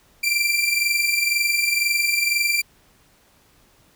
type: tone pair together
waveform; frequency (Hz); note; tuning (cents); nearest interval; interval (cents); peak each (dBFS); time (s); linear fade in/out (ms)
sawtooth; 2349 / 2371; D7 / D7; 0 / +16; unison; 16; -18; 0.23-2.62; 10
effects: pink hiss -57 dBFS RMS until 3.95 s